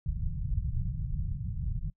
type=low-pass noise; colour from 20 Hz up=pink; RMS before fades=-32 dBFS; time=0.06-1.9 s; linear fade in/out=5 ms; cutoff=160 Hz; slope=48 dB/octave; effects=noise-tail reverb RT60 0.1 s tail -23 dB re dry